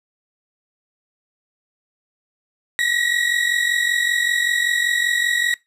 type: tone pair together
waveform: 35% pulse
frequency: 1887.8 / 1933 Hz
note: A#6 / B6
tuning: +21 / -38 cents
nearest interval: unison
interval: 41 cents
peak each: -19 dBFS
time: 2.79-5.54 s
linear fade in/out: 0 ms
effects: noise-tail reverb RT60 0.2 s tail -20 dB re dry + low-pass 11000 Hz 12 dB/octave